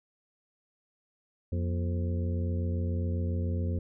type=harmonic tone with a mistuned harmonic; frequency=87.31 Hz; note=F2; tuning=in tune; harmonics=1 / 2 / 3 / 4 / 5 / 6; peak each=-28 / -38 / -38 / -44 / -44 / -44 dBFS; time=1.52-3.79 s; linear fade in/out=5 ms; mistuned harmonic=3; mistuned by=-150 cents; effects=none